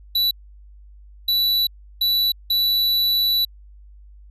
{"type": "tone bursts at uneven times", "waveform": "square", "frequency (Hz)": 3951, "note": "B7", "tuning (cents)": 0, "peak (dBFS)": -17, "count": 4, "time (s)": [[0.15, 0.31], [1.28, 1.67], [2.01, 2.32], [2.5, 3.45]], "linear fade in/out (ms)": 5, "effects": ["added 50 Hz sine -42 dBFS peak until 4.3 s", "resampled to 32000 Hz"]}